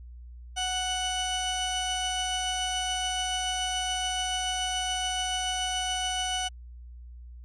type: tone pair together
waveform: sawtooth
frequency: 740 / 2967 Hz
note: F#5 / F#7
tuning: 0 / +4 cents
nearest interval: 2 octaves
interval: 2404 cents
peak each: -27 dBFS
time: 0.56-6.49 s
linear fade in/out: 20 ms
effects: added 60 Hz sine -42 dBFS peak until 7.44 s + resampled to 22050 Hz